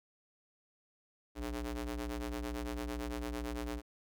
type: ring-modulated tone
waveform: sawtooth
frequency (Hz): 120.3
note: B2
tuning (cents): -45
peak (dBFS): -30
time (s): 1.35-3.82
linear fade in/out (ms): 50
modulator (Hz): 176
effects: none